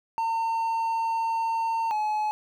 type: tone pair in turn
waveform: triangle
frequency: 908 / 851.9 Hz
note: A#5 / G#5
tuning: -46 / +44 cents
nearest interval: minor second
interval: 110 cents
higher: first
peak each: -22 dBFS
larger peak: neither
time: 0.18-1.91 / 1.91-2.31 s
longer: first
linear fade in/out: 0 ms
effects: none